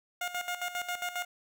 15% pulse tone with tremolo, 712 Hz, F5, 33 cents sharp, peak -25 dBFS, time 0.21-1.25 s, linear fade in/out 5 ms, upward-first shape square, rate 7.4 Hz, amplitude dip 70%, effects none

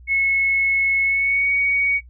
sine tone with pitch glide, 2189 to 2243 Hz, C#7 to C#7, -22 to +20 cents, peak -16 dBFS, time 0.07-2.01 s, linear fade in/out 50 ms, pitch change +42 cents, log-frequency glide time 1.03-1.5 s, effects noise-tail reverb RT60 0.1 s tail -18 dB re dry + added 61 Hz sine -41 dBFS peak until 2.09 s

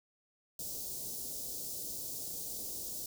white band-stop noise, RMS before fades -41 dBFS, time 0.59-3.06 s, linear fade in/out 2 ms, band 600 to 4800 Hz, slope 24 dB/octave, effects none

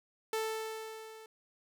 sawtooth tone with level ramp, 440.9 Hz, A4, 4 cents sharp, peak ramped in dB -27 to -46 dBFS, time 0.33-1.26 s, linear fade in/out 2 ms, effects none

